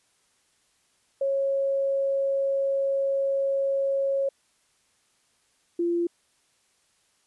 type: tone pair in turn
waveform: sine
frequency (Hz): 548 / 343.6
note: C#5 / F4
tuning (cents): -20 / -28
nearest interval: minor sixth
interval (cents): 808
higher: first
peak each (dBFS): -22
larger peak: neither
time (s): 1.21-4.29 / 5.79-6.07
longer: first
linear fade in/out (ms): 5
effects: white hiss -67 dBFS RMS until 7.26 s + resampled to 24000 Hz